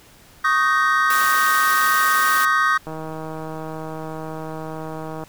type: chord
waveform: triangle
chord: Eb dominant seventh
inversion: third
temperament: equal with one note detuned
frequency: 1108.7 / 1244.5 / 1543.7 / 1864.7 Hz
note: Db6 / Eb6 / G6 / Bb6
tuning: 0 / 0 / -27 / 0 cents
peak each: -21 / -17 / -19 / -21 dBFS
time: 0.44-2.78 s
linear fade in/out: 10 ms
type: high-pass noise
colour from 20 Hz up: white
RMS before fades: -27 dBFS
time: 1.1-2.45 s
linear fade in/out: 2 ms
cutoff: 210 Hz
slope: 12 dB/octave
type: click train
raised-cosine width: 1 ms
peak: -18 dBFS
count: 375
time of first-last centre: 2.87-5.237 s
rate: 158 Hz
effects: pink hiss -49 dBFS RMS until 5.28 s